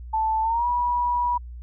sine tone with pitch glide, 880 to 970.8 Hz, A5 to B5, 0 to -30 cents, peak -20 dBFS, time 0.13-1.38 s, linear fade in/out 10 ms, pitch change +170 cents, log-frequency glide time 0.42-0.67 s, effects added 60 Hz sine -35 dBFS peak until 1.62 s

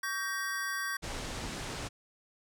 square chord, G diminished, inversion second, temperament just, 1128.9 / 1568 / 1881.6 Hz, Db6 / G6 / Bb6, +31 / 0 / +16 cents, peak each -40 / -36 / -39 dBFS, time 0.03-0.97 s, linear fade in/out 5 ms
pink low-pass noise, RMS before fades -39 dBFS, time 1.02-1.89 s, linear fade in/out 20 ms, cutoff 8700 Hz, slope 24 dB/octave
effects none

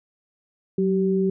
sine tone pair together, 187.2 / 384.9 Hz, F#3 / G4, +20 / -32 cents, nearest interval octave, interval 1248 cents, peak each -21 dBFS, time 0.78-1.3 s, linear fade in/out 5 ms, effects none

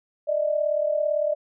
sine tone pair together, 594 / 631.8 Hz, D5 / D#5, +20 / +26 cents, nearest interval minor second, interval 106 cents, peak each -22 / -26 dBFS, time 0.27-1.35 s, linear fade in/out 20 ms, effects none

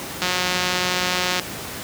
click train, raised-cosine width 0.2 ms, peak -4 dBFS, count 214, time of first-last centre 0.22-1.397 s, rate 181 Hz, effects pink hiss -31 dBFS RMS until 1.83 s + high-pass 100 Hz 12 dB/octave

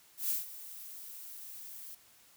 violet noise with ADSR envelope, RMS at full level -31 dBFS, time 0.17-1.95 s, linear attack 130 ms, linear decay 150 ms, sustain -16 dB, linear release 7 ms, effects white hiss -62 dBFS RMS until 2.36 s

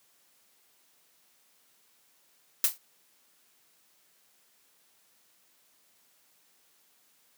blue noise with exponential decay, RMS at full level -19 dBFS, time 2.64-2.78 s, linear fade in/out 2 ms, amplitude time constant 29 ms, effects white hiss -66 dBFS RMS until 7.37 s + high-pass 150 Hz 12 dB/octave

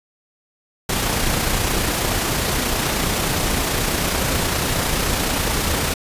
pink noise with amplitude modulation, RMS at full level -19 dBFS, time 0.89-5.94 s, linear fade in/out 5 ms, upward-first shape sine, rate 29.5 Hz, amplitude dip 30%, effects resampled to 32000 Hz

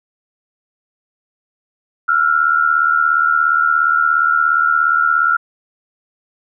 sine tone pair together, 1342.9 / 1420 Hz, E6 / F6, +32 / +28 cents, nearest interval minor second, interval 96 cents, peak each -14 dBFS, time 2.08-5.37 s, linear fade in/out 10 ms, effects none

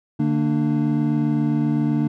triangle tone cluster, 147.9 / 228.8 / 296.5 Hz, D3 / A#3 / D4, +13 / -32 / +17 cents, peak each -20 dBFS, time 0.19-2.08 s, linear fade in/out 10 ms, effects none

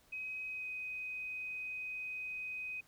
sine tone with pitch glide, 2529 to 2510 Hz, D#7 to D#7, +28 to +15 cents, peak -39 dBFS, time 0.12-2.81 s, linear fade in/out 10 ms, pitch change -13 cents, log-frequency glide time 0.47-0.68 s, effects pink hiss -67 dBFS RMS until 2.87 s

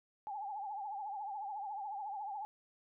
sine tone with vibrato, 818 Hz, G#5, 26 cents flat, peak -39 dBFS, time 0.27-2.45 s, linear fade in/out 0 ms, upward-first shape triangle, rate 14 Hz, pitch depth 120 cents each way, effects none

